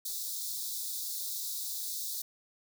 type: high-pass noise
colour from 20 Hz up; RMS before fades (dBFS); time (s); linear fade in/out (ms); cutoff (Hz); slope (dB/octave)
white; -37; 0.05-2.22; 5; 3600; 96
effects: none